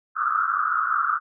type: band-pass noise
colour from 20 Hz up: white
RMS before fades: -23 dBFS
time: 0.15-1.2 s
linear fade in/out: 50 ms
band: 1200 to 1400 Hz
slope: 96 dB/octave
effects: none